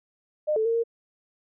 sine tone with pitch steps, 607 / 438.8 / 458.7 / 462.9 Hz, D#5 / A4 / A#4 / A#4, -43 / -5 / -28 / -12 cents, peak -21 dBFS, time 0.47-0.838 s, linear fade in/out 20 ms, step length 92 ms, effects none

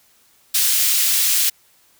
white high-pass noise, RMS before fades -17 dBFS, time 0.54-1.5 s, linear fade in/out 10 ms, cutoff 2600 Hz, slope 12 dB/octave, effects white hiss -56 dBFS RMS until 1.99 s

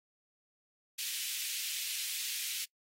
pink high-pass noise, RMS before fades -38 dBFS, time 0.98-2.65 s, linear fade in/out 10 ms, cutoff 2500 Hz, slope 24 dB/octave, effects noise-tail reverb RT60 0.1 s tail -24 dB re dry + AAC 48 kbps

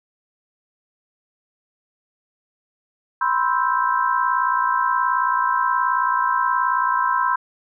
sine chord, C major seventh, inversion third, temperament equal, 987.8 / 1046.5 / 1318.5 / 1568 Hz, B5 / C6 / E6 / G6, 0 / 0 / 0 / 0 cents, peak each -21 / -21 / -25 / -25 dBFS, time 3.21-7.36 s, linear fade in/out 5 ms, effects none

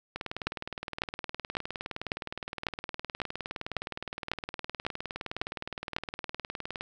two click trains, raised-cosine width 0.3 ms, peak -19 / -13 dBFS, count 130 / 11, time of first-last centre 0.16-6.809 / 0.47-5.965 s, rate 19.4 / 1.82 Hz, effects none

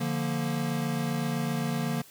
square chord, Bb major, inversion first, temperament equal, 146.83 / 174.61 / 233.1 Hz, D3 / F3 / Bb3, 0 / 0 / 0 cents, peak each -32 / -34 / -32 dBFS, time 0-2.02 s, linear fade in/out 10 ms, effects white hiss -53 dBFS RMS until 2.1 s

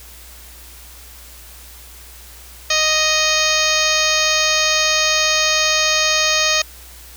harmonic tone with a mistuned harmonic, 622.3 Hz, D#5, in tune, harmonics 1 / 2 / 3 / 4 / 5 / 6 / 7 / 8 / 9 / 10, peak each -24 / -24 / -23 / -21 / -25 / -23 / -23 / -24 / -26 / -21 dBFS, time 2.7-6.62 s, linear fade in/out 5 ms, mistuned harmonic 10, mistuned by +66 cents, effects added 60 Hz sine -41 dBFS peak until 7.16 s + white hiss -41 dBFS RMS until 7.16 s

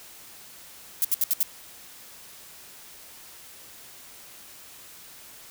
violet noise bursts, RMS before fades -22 dBFS, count 5, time 1.02-1.43 s, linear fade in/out 0 ms, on 26 ms, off 70 ms, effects white hiss -47 dBFS RMS until 5.5 s

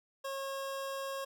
25% pulse tone, 544 Hz, C#5, 33 cents flat, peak -33 dBFS, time 0.24-1.25 s, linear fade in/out 10 ms, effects none

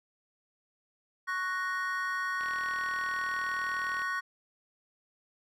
triangle chord, F# major, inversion second, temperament equal, 1108.7 / 1480 / 1864.7 Hz, C#6 / F#6 / A#6, 0 / 0 / 0 cents, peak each -33 dBFS, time 1.27-4.21 s, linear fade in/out 20 ms
click train, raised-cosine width 0.3 ms, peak -28 dBFS, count 65, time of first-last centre 2.41-4.018 s, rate 39.8 Hz
effects none

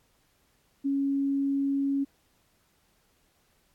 sine tone, 276.9 Hz, C#4, 2 cents flat, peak -24 dBFS, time 0.84-2.05 s, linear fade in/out 20 ms, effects pink hiss -68 dBFS RMS until 3.74 s + AAC 64 kbps

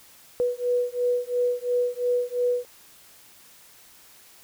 sine beating tone pair, 488.9 / 491.8 Hz, B4 / B4, -18 / -7 cents, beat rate 2.9 Hz, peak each -25 dBFS, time 0.4-2.65 s, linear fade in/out 0 ms, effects white hiss -52 dBFS RMS until 4.43 s

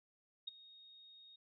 sine tone with ADSR envelope, 3729 Hz, A#7, in tune, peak -38 dBFS, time 0.47-1.36 s, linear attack 9 ms, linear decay 15 ms, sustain -19 dB, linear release 6 ms, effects none

